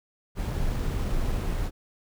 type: noise with sample-and-hold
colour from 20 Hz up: brown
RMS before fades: -27 dBFS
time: 0.35-1.71 s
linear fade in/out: 50 ms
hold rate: 11025 Hz
effects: none